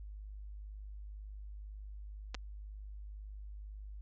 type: clicks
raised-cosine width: 0.2 ms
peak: -24 dBFS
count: 2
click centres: 2.345 / 2.349 s
effects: added 51 Hz sine -44 dBFS peak until 4.01 s + resampled to 16000 Hz